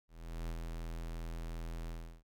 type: tone with ADSR envelope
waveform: square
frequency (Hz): 41.36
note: E1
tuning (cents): +7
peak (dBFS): -37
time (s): 0.08-2.23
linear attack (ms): 410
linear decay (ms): 56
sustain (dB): -3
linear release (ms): 340
effects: none